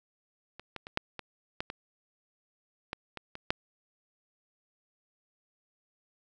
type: clicks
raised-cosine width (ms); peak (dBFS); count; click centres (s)
0.3; -28 / -22 / -26 / -11 / -22 / -17 / -21 / -18 / -23 / -25 / -10; 11; 0.596 / 0.763 / 0.869 / 0.974 / 1.193 / 1.605 / 1.701 / 2.931 / 3.173 / 3.354 / 3.505
effects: none